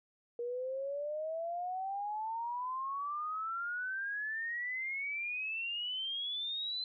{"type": "exponential sweep", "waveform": "sine", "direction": "up", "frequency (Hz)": [471.8, 4085], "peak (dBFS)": -35, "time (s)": [0.39, 6.84], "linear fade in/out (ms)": 2, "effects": []}